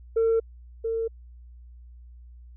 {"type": "tone with echo", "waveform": "sine", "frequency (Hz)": 453.1, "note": "A#4", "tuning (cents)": -49, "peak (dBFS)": -17, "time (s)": [0.16, 0.4], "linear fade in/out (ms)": 10, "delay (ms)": 680, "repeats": 1, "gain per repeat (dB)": -7, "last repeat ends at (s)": 1.08, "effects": ["tanh soft clip ceiling -17 dBFS", "added 60 Hz sine -44 dBFS peak until 2.56 s"]}